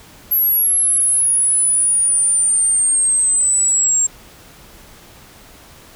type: exponential sweep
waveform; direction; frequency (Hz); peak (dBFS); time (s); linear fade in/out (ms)
sine; down; 11720 to 7459; -12; 0.31-4.07; 10
effects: pink hiss -43 dBFS RMS until 5.95 s